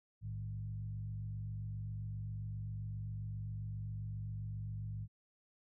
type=tone with frequency modulation; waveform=sine; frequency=107.4 Hz; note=A2; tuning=41 cents flat; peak=-39 dBFS; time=0.21-5.08 s; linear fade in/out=50 ms; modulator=47.5 Hz; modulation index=0.78; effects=none